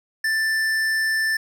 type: tone with tanh clipping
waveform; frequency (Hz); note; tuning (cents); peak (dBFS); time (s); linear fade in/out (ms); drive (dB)
sine; 1769; A6; +9; -21; 0.24-1.37; 5; 14
effects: none